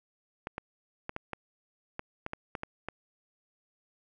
clicks, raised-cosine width 0.5 ms, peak -20 dBFS, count 11, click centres 0.471 / 0.581 / 1.094 / 1.164 / 1.333 / 1.994 / 2.264 / 2.334 / 2.552 / 2.634 / 2.886 s, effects none

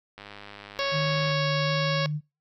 click train, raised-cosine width 0.3 ms, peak -26 dBFS, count 117, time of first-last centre 0.18-1.317 s, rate 102 Hz
harmonic tone, 554 Hz, C#5, 1 cent flat, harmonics 1 / 2 / 3 / 4 / 5 / 6 / 7 / 8 / 9 / 10, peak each -29 / -32 / -34 / -35 / -36 / -37 / -37 / -38 / -39 / -39 dBFS, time 0.79-2.06 s, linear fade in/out 0 ms
sine tone with vibrato, 151.8 Hz, D#3, 42 cents flat, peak -26 dBFS, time 0.91-2.21 s, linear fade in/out 50 ms, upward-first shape square, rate 1.3 Hz, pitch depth 18 cents each way
effects noise-tail reverb RT60 0.3 s tail -26 dB re dry

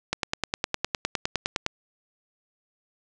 click train, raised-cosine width 0.2 ms, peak -7 dBFS, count 16, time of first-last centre 0.13-1.664 s, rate 9.78 Hz, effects resampled to 24000 Hz + 8-bit

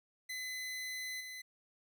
sawtooth tone with level steps, 2025 Hz, B6, 43 cents sharp, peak -36 / -41 dBFS, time 0.29-1.42 s, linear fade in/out 10 ms, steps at 1.2 s, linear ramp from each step 10 ms, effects none

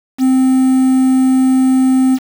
triangle tone with quantisation, 260.5 Hz, C4, 7 cents flat, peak -6 dBFS, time 0.18-2.19 s, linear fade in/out 50 ms, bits 5, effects none

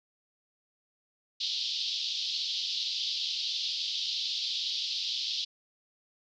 pink band-pass noise, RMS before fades -33 dBFS, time 1.4-5.45 s, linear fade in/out 10 ms, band 3200 to 5000 Hz, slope 48 dB/octave, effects none

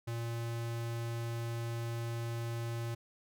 square tone, 116.54 Hz, A#2, in tune, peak -36 dBFS, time 0.07-2.95 s, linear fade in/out 10 ms, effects none

